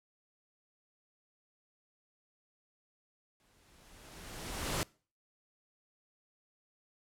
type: noise with exponential growth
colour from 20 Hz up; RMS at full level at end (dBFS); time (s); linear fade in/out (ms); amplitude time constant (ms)
pink; -32; 3.4-4.83; 0; 310
effects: noise-tail reverb RT60 0.4 s tail -24 dB re dry + low-pass 12000 Hz 12 dB/octave